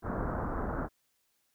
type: low-pass noise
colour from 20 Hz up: pink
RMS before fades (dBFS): -34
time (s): 0.02-0.89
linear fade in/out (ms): 50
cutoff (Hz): 1500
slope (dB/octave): 48
effects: white hiss -75 dBFS RMS until 1.54 s